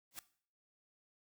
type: noise with exponential growth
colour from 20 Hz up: white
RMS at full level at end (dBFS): -41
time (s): 0.11-0.19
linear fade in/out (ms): 1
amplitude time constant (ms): 17
effects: noise-tail reverb RT60 0.5 s tail -17 dB re dry